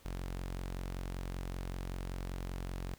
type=tone; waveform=sawtooth; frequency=45.21 Hz; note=F#1; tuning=39 cents flat; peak=-34 dBFS; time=0.05-2.94 s; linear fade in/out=0 ms; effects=pink hiss -62 dBFS RMS until 2.98 s